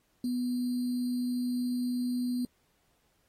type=tone with sample-and-hold; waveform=sine; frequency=246.9 Hz; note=B3; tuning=in tune; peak=-28 dBFS; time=0.24-2.45 s; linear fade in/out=2 ms; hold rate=4410 Hz; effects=pink hiss -72 dBFS RMS until 3.28 s + AAC 48 kbps